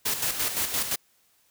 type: noise with tremolo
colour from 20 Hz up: white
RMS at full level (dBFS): -26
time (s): 0.05-0.96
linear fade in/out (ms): 10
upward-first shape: square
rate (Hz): 5.8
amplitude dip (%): 55
effects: white hiss -65 dBFS RMS until 1.5 s